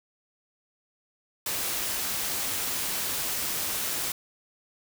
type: noise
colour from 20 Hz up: white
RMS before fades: -30 dBFS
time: 1.46-4.12 s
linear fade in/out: 2 ms
effects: none